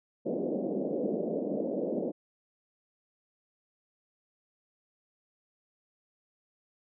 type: band-pass noise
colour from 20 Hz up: white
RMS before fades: -32 dBFS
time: 0.25-2.12 s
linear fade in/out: 20 ms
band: 180 to 580 Hz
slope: 48 dB/octave
effects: none